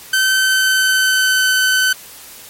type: tone with pitch glide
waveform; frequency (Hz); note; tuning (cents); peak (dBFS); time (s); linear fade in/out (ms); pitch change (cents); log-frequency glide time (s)
sawtooth; 1538 to 1520.3; G6 to F#6; -33 to +47; -8; 0.13-1.93; 5; -20; 0.34-1.48
effects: white hiss -37 dBFS RMS until 2.49 s + MP3 64 kbps